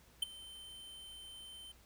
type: tone with ADSR envelope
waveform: square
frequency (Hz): 3091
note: G7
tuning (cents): -25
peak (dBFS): -29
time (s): 0.22-1.72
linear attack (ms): 7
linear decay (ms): 14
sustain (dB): -21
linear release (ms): 6
effects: added 60 Hz sine -65 dBFS peak until 1.85 s + pink hiss -65 dBFS RMS until 1.85 s